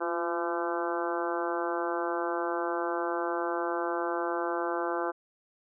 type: harmonic tone with a mistuned harmonic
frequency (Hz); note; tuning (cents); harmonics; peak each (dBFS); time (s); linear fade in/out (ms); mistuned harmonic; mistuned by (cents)
170; F3; -46; 2 / 3 / 4 / 5 / 6 / 7 / 8 / 9; -33 / -35 / -36 / -37 / -38 / -38 / -39 / -40; 0-5.12; 20; 2; +34
effects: none